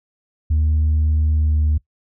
sine tone with pitch glide, 77.1 to 76.13 Hz, D#2 to D#2, -15 to -37 cents, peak -12 dBFS, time 0.5-1.78 s, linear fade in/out 10 ms, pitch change -22 cents, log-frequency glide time 1.36-1.63 s, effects noise-tail reverb RT60 0.1 s tail -21 dB re dry + tanh soft clip ceiling -12 dBFS

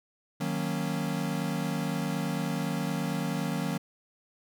square chord, D# minor seventh, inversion none, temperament equal, 155.56 / 185 / 233.1 / 277.2 Hz, D#3 / F#3 / A#3 / C#4, 0 / 0 / 0 / 0 cents, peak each -34 / -34 / -36 / -37 dBFS, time 0.4-3.78 s, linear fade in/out 10 ms, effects none

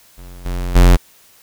square tone with level steps, 44.47 Hz, F1, 32 cents sharp, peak -34 / -20 / -6 dBFS, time 0.17-0.97 s, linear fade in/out 20 ms, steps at 0.45 / 0.75 s, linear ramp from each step 10 ms, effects white hiss -49 dBFS RMS until 1.42 s

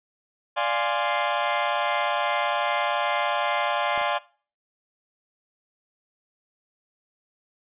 sawtooth chord, D half-diminished seventh, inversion none, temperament equal, 587.3 / 698.5 / 830.6 / 1046.5 Hz, D5 / F5 / Ab5 / C6, 0 / 0 / 0 / 0 cents, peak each -24 dBFS, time 0.56-4.19 s, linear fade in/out 20 ms
clicks, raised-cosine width 1 ms, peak -23 / -30 dBFS, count 2, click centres 3.977 / 4.014 s
effects noise-tail reverb RT60 0.4 s tail -20 dB re dry + resampled to 8000 Hz

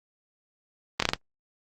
slowing click train, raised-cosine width 0.2 ms, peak -4 dBFS, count 5, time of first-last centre 1-1.134 s, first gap 24 ms, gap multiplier 1.23, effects Opus 24 kbps

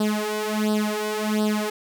sawtooth tone with flanger, 212.8 Hz, G#3, 42 cents sharp, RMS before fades -24 dBFS, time 0-1.7 s, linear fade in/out 5 ms, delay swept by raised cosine 0.22 to 2.72 ms, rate 1.4 Hz, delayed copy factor +0.85, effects none

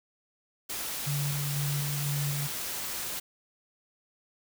white noise, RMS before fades -35 dBFS, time 0.69-3.2 s, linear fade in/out 10 ms
sine tone with tremolo, 143.5 Hz, D3, 40 cents flat, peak -28 dBFS, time 1.06-2.48 s, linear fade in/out 20 ms, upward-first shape square, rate 2 Hz, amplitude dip 25%
effects none

